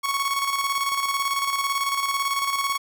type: tone with tremolo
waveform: sawtooth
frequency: 1108.7 Hz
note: C#6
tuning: in tune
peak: -17 dBFS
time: 0.03-2.78 s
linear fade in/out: 20 ms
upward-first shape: square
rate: 18 Hz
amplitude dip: 45%
effects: none